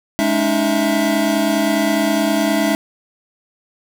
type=tone cluster; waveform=square; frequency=209.7 / 284.4 / 314.1 / 664 Hz; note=G#3 / C#4 / D#4 / E5; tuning=+17 / +45 / +16 / +12 cents; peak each=-21 dBFS; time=0.19-2.75 s; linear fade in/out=0 ms; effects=none